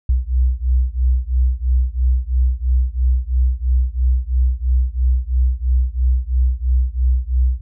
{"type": "beating tone pair", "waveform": "sine", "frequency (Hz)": [61.5, 64.5], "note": ["B1", "C2"], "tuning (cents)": [-7, -24], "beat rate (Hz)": 3, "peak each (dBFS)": [-16, -17], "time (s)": [0.09, 7.61], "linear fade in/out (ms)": 5, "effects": []}